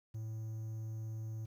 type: tone with quantisation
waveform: triangle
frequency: 110.4 Hz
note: A2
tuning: 6 cents sharp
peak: -37 dBFS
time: 0.14-1.46 s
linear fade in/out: 10 ms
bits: 11
effects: none